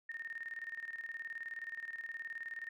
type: tone with tremolo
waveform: sine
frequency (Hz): 1835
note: A#6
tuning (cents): -28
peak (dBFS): -39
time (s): 0.09-2.69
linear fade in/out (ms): 5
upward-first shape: square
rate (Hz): 19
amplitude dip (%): 70
effects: none